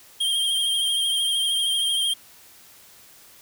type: tone with vibrato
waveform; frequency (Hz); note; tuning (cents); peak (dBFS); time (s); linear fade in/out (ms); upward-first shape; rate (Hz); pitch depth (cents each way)
square; 3200; G7; +35; -21; 0.2-2.14; 10; triangle; 13; 41
effects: white hiss -50 dBFS RMS until 3.41 s